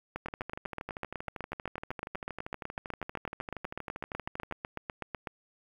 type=two click trains; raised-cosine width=0.5 ms; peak=-23 / -20 dBFS; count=55 / 42; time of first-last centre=0.26-4.512 / 0.16-5.272 s; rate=12.7 / 8.02 Hz; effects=9-bit